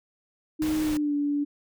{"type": "tone with pitch glide", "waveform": "sine", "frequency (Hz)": [310, 289.2], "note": ["D#4", "D4"], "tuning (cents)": [-6, -27], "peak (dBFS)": -23, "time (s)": [0.59, 1.45], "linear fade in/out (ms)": 20, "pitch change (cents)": -121, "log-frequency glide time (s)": [0.82, 1.14]}
{"type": "noise", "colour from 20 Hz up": "pink", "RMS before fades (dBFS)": -36, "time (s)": [0.62, 0.97], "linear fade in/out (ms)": 0}
{"effects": []}